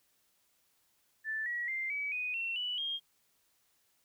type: tone with pitch steps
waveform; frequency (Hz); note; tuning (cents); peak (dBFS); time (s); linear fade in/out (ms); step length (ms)
sine; 1760 / 1919.3 / 2093 / 2282 / 2489 / 2714 / 2960 / 3228; A6 / B6 / C7 / C#7 / D#7 / E7 / F#7 / G#7; 0 / -50 / 0 / +50 / 0 / +50 / 0 / -50; -33; 1.24-3; 50; 220
effects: white hiss -73 dBFS RMS until 4.04 s